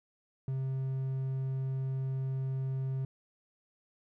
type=tone; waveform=triangle; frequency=132.8 Hz; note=C3; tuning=26 cents sharp; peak=-29 dBFS; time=0.48-3.05 s; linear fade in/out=2 ms; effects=none